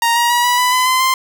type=tone with pitch steps; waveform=sawtooth; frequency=932.3 / 947.5 / 963 / 978.7 / 994.6 / 1010.8 / 1027.3 / 1044.1 Hz; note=A#5 / A#5 / B5 / B5 / B5 / B5 / C6 / C6; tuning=0 / +28 / -44 / -16 / +12 / +40 / -32 / -4 cents; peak=-8 dBFS; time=0.02-1.14 s; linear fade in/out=2 ms; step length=140 ms; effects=none